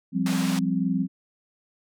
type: chord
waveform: sine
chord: F suspended second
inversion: none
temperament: equal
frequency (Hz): 174.61 / 196 / 261.6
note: F3 / G3 / C4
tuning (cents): 0 / 0 / 0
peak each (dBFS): -26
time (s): 0.12-1.08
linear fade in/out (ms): 50
type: band-pass noise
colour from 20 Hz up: pink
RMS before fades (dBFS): -34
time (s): 0.26-0.59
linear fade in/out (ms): 2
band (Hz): 630 to 9400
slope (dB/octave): 12
effects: none